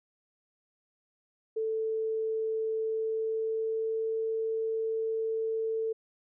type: tone with pitch glide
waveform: sine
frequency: 442 to 445.6 Hz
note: A4 to A4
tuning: +8 to +22 cents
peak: -28 dBFS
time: 1.56-5.93 s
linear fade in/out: 10 ms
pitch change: +14 cents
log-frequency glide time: 2.8-4.17 s
effects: none